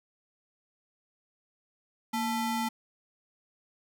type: ring-modulated tone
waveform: square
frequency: 554.4 Hz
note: C#5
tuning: in tune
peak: -26 dBFS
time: 2.13-2.69 s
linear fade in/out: 10 ms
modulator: 322 Hz
effects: none